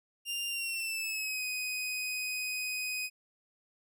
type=tone with pitch glide; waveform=sawtooth; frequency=2794 to 2504 Hz; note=F7 to D#7; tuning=0 to +10 cents; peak=-30 dBFS; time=0.25-3.1 s; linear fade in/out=50 ms; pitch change=-190 cents; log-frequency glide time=0.48-1.44 s; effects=none